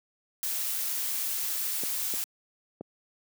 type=noise; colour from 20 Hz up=blue; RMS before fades=-31 dBFS; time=0.43-2.24 s; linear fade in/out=0 ms
type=clicks; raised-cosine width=2 ms; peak=-23 dBFS; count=3; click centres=1.835 / 2.139 / 2.81 s
effects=high-pass 200 Hz 12 dB/octave